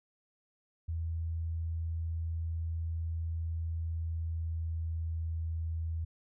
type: tone with pitch glide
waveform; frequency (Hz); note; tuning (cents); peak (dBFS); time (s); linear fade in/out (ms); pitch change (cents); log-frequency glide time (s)
sine; 82.2 to 81.59; E2 to E2; -4 to -17; -32; 0.88-6.05; 10; -13; 3.63-5.35
effects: none